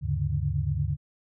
sine tone cluster, 76.8 / 100.6 / 138.6 / 147.3 Hz, D#2 / G2 / C#3 / D3, -22 / +45 / 0 / +6 cents, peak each -30 dBFS, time 0.01-0.97 s, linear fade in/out 50 ms, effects none

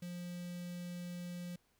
square tone with notch filter, 176.3 Hz, F3, 17 cents sharp, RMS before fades -44 dBFS, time 0.02-1.56 s, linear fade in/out 5 ms, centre 990 Hz, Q 0.62, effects pink hiss -75 dBFS RMS until 1.79 s

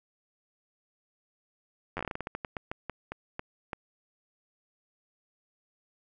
slowing click train, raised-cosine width 0.5 ms, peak -19 dBFS, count 19, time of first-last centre 1.97-3.732 s, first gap 10 ms, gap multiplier 1.23, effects none

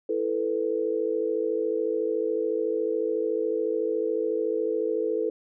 sine chord, E suspended fourth, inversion none, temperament equal, 329.6 / 440 / 493.9 Hz, E4 / A4 / B4, 0 / 0 / 0 cents, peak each -31 / -26 / -29 dBFS, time 0.09-5.3 s, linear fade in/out 5 ms, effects none

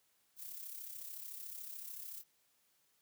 violet noise with amplitude modulation, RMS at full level -45 dBFS, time 0.36-2.24 s, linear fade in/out 50 ms, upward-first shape sine, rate 33.7 Hz, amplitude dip 55%, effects white hiss -75 dBFS RMS until 3.01 s + high-pass 60 Hz 12 dB/octave

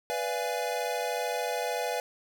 square chord, B diminished seventh, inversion none, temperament equal with one note detuned, 493.9 / 587.3 / 687.3 / 830.6 Hz, B4 / D5 / F5 / Ab5, 0 / 0 / -28 / 0 cents, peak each -34 / -37 / -35 / -36 dBFS, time 0.1-2 s, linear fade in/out 0 ms, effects none

